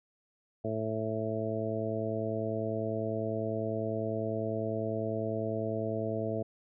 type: harmonic tone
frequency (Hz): 110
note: A2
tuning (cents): 0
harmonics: 1 / 2 / 3 / 4 / 5 / 6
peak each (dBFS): -37 / -38 / -39 / -37 / -39 / -36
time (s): 0.64-6.43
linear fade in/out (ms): 10
effects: none